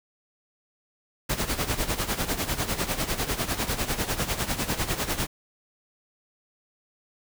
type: noise with tremolo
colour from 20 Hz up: pink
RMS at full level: -25 dBFS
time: 1.29-5.27 s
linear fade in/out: 10 ms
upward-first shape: sine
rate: 10 Hz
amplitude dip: 75%
effects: none